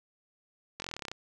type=slowing click train; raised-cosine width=0.2 ms; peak=-20 dBFS; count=13; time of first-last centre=0.8-1.116 s; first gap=21 ms; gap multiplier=1.04; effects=none